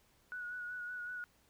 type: tone with vibrato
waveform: sine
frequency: 1464 Hz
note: F#6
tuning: 19 cents flat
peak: -40 dBFS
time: 0.32-1.24 s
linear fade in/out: 0 ms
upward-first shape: sine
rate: 5.3 Hz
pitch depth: 27 cents each way
effects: pink hiss -70 dBFS RMS until 1.49 s